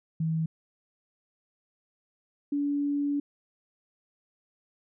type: tone pair in turn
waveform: sine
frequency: 160.9 / 286.7 Hz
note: E3 / D4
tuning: -42 / -42 cents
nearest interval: minor seventh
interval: 1000 cents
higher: second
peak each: -25 / -25 dBFS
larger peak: neither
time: 0.2-0.46 / 2.52-3.2 s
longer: second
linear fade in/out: 5 ms
effects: none